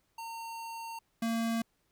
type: tone pair in turn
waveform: square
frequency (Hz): 914 / 228.5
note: A#5 / A#3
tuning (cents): -34 / -34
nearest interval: 2 octaves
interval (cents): 2400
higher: first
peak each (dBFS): -40 / -30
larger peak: second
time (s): 0.18-0.99 / 1.22-1.62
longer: first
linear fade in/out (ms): 5
effects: pink hiss -75 dBFS RMS until 1.91 s